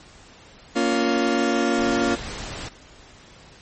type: chord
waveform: 30% pulse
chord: Bb minor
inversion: none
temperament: just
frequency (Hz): 233.1 / 279.7 / 349.6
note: Bb3 / Db4 / F4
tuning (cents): 0 / +16 / +2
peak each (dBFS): -21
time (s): 0.75-2.16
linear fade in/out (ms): 20
type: noise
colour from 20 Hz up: pink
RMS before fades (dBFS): -33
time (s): 1.78-2.69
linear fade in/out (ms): 10
effects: pink hiss -48 dBFS RMS until 3.61 s + MP3 32 kbps